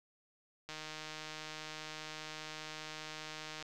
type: click train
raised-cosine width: 0.2 ms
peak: -27 dBFS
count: 456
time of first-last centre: 0.69-3.625 s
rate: 155 Hz
effects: none